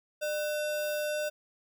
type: tone with sample-and-hold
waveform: sine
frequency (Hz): 601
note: D5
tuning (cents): +40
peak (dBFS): -29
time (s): 0.21-1.3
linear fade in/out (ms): 20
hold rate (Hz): 2100
effects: none